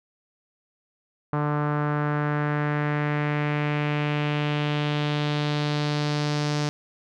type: tone with low-pass filter sweep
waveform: sawtooth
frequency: 148.1 Hz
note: D3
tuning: 15 cents sharp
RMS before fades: -25 dBFS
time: 1.33-6.69 s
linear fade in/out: 0 ms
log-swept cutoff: 1200 to 5500 Hz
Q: 2.3
effects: none